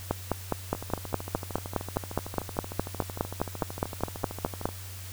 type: two click trains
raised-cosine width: 1 ms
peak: -22 / -11 dBFS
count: 53 / 23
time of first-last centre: 0.75-4.689 / 0.11-4.655 s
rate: 13.2 / 4.84 Hz
effects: added 93 Hz sine -40 dBFS peak until 5.12 s + white hiss -45 dBFS RMS until 5.12 s